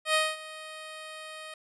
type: tone with ADSR envelope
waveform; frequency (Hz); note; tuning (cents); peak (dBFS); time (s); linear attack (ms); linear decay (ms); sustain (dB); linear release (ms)
10% pulse; 625; D#5; +8; -13; 0.05-1.54; 92; 220; -19; 3
effects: resampled to 24000 Hz